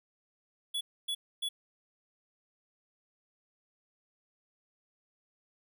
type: tone bursts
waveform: square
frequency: 3396 Hz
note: G#7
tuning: 38 cents sharp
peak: -32 dBFS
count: 3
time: 0.74-1.49 s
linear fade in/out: 10 ms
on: 70 ms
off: 270 ms
effects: none